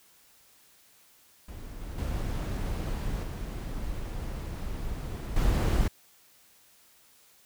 brown noise with level steps, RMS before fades -41 / -38 / -31 / -35 / -24 dBFS, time 1.48-5.88 s, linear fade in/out 5 ms, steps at 1.81 / 1.98 / 3.23 / 5.36 s, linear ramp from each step 5 ms, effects white hiss -60 dBFS RMS until 7.45 s

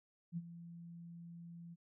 sine tone with ADSR envelope, 169.9 Hz, F3, 47 cents flat, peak -36 dBFS, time 0.32-1.76 s, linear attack 51 ms, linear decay 39 ms, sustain -13 dB, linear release 31 ms, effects none

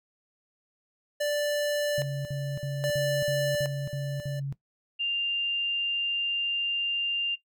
square tone with tremolo, 587.3 Hz, D5, in tune, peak -26 dBFS, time 1.2-4.4 s, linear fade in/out 10 ms, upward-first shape square, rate 0.61 Hz, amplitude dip 75%
sine tone bursts, 138.59 Hz, C#3, in tune, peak -29 dBFS, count 8, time 1.98-4.525 s, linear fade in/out 0 ms, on 270 ms, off 55 ms
sine tone, 2794 Hz, F7, in tune, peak -25 dBFS, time 4.99-7.36 s, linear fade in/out 20 ms
effects noise-tail reverb RT60 0.1 s tail -17 dB re dry

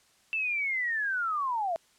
sine linear sweep, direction down, 2676 to 641 Hz, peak -27 dBFS, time 0.33-1.76 s, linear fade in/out 0 ms, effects white hiss -64 dBFS RMS until 1.98 s + low-pass 9000 Hz 12 dB/octave

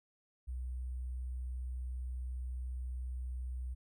sine tone with sample-and-hold, 62.7 Hz, B1, 27 cents sharp, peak -37 dBFS, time 0.47-3.75 s, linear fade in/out 20 ms, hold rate 8820 Hz, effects none

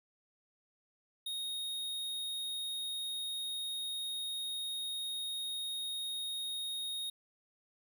square tone, 3729 Hz, A#7, in tune, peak -37 dBFS, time 1.26-7.1 s, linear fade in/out 5 ms, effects none

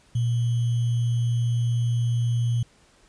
sine tone with sample-and-hold, 118.4 Hz, A#2, 27 cents sharp, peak -20 dBFS, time 0.15-2.63 s, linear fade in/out 5 ms, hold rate 3150 Hz, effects pink hiss -58 dBFS RMS until 3.08 s + resampled to 22050 Hz

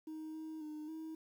sine tone with pitch steps, 313.5 / 315.9 / 304.9 / 318.5 Hz, D#4 / D#4 / D#4 / D#4, +13 / +26 / -35 / +41 cents, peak -40 dBFS, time 0.07-1.15 s, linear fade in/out 5 ms, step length 270 ms, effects tanh soft clip ceiling -42 dBFS + 11-bit

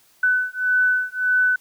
sine beating tone pair, 1500 / 1501.7 Hz, F#6 / F#6, +23 / +25 cents, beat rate 1.7 Hz, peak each -20 dBFS, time 0.23-1.56 s, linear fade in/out 5 ms, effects white hiss -57 dBFS RMS until 1.6 s

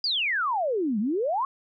sine exponential two-way sweep, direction down then up, 4978 to 196.3 to 1127 Hz, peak -23 dBFS, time 0.04-1.45 s, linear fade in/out 2 ms, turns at 0.99 s, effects none

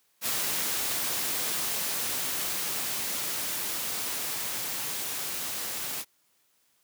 white noise with level ramp, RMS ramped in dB -29 to -34 dBFS, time 0.21-6.05 s, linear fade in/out 50 ms, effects white hiss -69 dBFS RMS until 6.83 s + high-pass 100 Hz 12 dB/octave

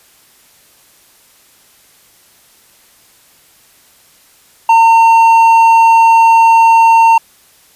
sine tone with hard clipping, 910 Hz, A#5, 42 cents flat, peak -5 dBFS, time 4.69-7.18 s, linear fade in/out 5 ms, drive 5 dB, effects white hiss -47 dBFS RMS until 7.75 s + resampled to 32000 Hz

